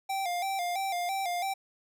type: tone with vibrato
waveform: square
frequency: 740 Hz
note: F#5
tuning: in tune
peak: -30 dBFS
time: 0.09-1.54 s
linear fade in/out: 10 ms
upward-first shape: square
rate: 3 Hz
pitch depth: 86 cents each way
effects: none